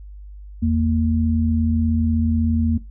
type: tone pair together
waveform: sine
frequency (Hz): 82.31 / 230.4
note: E2 / A#3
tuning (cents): -2 / -20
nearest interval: octave + tritone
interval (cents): 1782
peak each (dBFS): -19 / -18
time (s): 0.62-2.78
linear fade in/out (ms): 10
effects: noise-tail reverb RT60 0.2 s tail -18 dB re dry + added 50 Hz sine -35 dBFS peak until 2.9 s